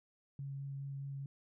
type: tone with vibrato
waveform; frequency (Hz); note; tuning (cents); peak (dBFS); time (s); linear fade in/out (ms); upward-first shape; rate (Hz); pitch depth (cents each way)
sine; 138.4; C#3; -2; -40; 0.39-1.26; 2; sine; 4.8; 9
effects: none